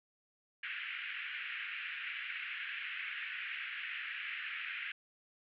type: band-pass noise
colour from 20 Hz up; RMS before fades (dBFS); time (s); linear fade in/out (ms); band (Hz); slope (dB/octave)
white; -42; 0.63-4.92; 5; 1500 to 2800; 48
effects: none